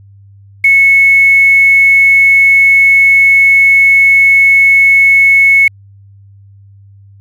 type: tone with quantisation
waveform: sine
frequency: 2200 Hz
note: C#7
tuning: 14 cents flat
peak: -3 dBFS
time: 0.64-5.68 s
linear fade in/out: 5 ms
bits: 5
effects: added 99 Hz sine -36 dBFS peak until 7.2 s + resampled to 32000 Hz